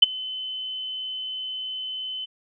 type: tone with ADSR envelope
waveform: sine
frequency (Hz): 3041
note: F#7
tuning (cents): +47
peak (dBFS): -6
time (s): 0.02-2.26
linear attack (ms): 8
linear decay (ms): 19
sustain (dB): -23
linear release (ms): 20
effects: none